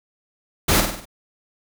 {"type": "noise with echo", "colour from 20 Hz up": "pink", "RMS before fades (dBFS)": -17, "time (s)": [0.68, 0.81], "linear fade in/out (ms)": 10, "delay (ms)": 49, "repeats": 5, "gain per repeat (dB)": -5, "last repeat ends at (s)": 1.055, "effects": []}